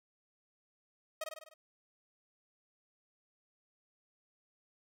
sawtooth tone with echo, 630 Hz, D#5, 21 cents sharp, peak -32 dBFS, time 1.21-1.24 s, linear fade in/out 5 ms, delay 50 ms, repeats 6, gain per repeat -4 dB, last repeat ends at 1.54 s, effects none

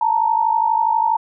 sine tone pair together, 880 / 932.3 Hz, A5 / A#5, 0 / 0 cents, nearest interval minor second, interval 100 cents, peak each -17 dBFS, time 0.01-1.17 s, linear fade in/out 5 ms, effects none

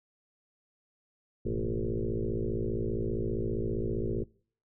sine tone with frequency modulation, 173.3 Hz, F3, 13 cents flat, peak -28 dBFS, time 1.45-4.24 s, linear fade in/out 10 ms, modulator 55.2 Hz, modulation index 5, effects noise-tail reverb RT60 0.5 s tail -24 dB re dry

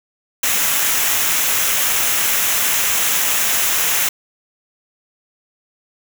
white noise with comb filter, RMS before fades -17 dBFS, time 0.43-4.09 s, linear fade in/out 5 ms, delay 0.22 ms, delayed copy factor -0.5, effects none

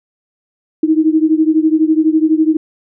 sine beating tone pair, 311.1 / 323.1 Hz, D#4 / E4, 0 / -35 cents, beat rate 12 Hz, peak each -11 / -13 dBFS, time 0.83-2.57 s, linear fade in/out 5 ms, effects none

